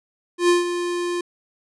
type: tone with ADSR envelope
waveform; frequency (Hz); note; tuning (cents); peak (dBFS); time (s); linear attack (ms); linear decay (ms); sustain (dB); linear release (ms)
square; 350.5; F4; +6; -13; 0.38-1.21; 110; 150; -10; 4
effects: resampled to 24000 Hz